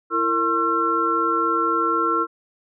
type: tone cluster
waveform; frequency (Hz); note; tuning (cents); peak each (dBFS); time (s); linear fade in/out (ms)
sine; 334.2 / 458.3 / 1075 / 1352; E4 / A#4 / C6 / E6; +24 / -29 / +47 / +43; -25 / -27 / -25 / -20; 0.1-2.27; 50
effects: none